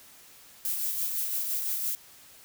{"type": "noise with tremolo", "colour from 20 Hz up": "violet", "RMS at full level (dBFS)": -29, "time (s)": [0.65, 1.95], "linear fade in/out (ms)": 0, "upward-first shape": "sine", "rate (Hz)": 5.9, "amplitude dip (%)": 35, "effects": ["white hiss -53 dBFS RMS until 2.44 s"]}